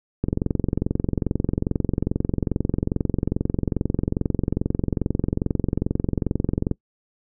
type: click train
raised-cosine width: 3 ms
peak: -8 dBFS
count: 146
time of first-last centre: 0.24-6.713 s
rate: 22.4 Hz
effects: noise-tail reverb RT60 0.1 s tail -23 dB re dry